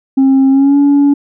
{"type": "tone with pitch glide", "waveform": "sine", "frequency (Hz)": [268.2, 284.1], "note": ["C4", "C#4"], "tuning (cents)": [43, 43], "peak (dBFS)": -3, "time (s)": [0.17, 1.14], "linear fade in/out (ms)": 10, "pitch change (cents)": 100, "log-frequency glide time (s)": [0.5, 0.77], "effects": ["tanh soft clip ceiling -4 dBFS"]}